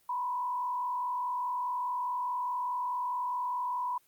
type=tone with frequency modulation; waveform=sine; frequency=987.8 Hz; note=B5; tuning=in tune; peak=-30 dBFS; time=0.09-3.98 s; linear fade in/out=5 ms; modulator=44.8 Hz; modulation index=0.65; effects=white hiss -67 dBFS RMS until 4.07 s + Opus 24 kbps